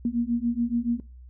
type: beating tone pair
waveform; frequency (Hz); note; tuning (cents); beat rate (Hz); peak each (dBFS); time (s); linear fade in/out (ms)
sine; 233.1 / 240.1; A#3 / B3; 0 / -49; 7; -26 / -26; 0.05-1; 2
effects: noise-tail reverb RT60 0.3 s tail -21 dB re dry + added 62 Hz sine -43 dBFS peak until 1.29 s